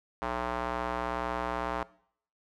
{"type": "tone with band-pass filter", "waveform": "square", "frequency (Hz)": 61, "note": "B1", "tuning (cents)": -21, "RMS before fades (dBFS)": -33, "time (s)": [0.22, 1.83], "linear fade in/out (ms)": 0, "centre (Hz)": 970, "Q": 1.6, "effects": ["noise-tail reverb RT60 0.6 s tail -20 dB re dry"]}